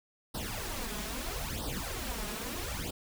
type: noise with flanger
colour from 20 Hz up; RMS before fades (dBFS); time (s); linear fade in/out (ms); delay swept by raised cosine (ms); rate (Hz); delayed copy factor
pink; -37; 0.34-2.91; 10; 0.21 to 4.81; 0.77; +0.85
effects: none